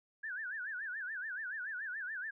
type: tone with vibrato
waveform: sine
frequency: 1615 Hz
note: G#6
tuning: 49 cents flat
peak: -38 dBFS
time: 0.23-2.31 s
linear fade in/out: 10 ms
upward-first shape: sine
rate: 7 Hz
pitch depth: 190 cents each way
effects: none